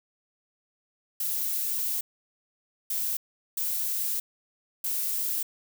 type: noise bursts at uneven times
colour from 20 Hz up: violet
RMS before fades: -29 dBFS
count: 4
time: 1.2-2.01 / 2.9-3.17 / 3.57-4.2 / 4.84-5.43 s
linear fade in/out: 5 ms
effects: none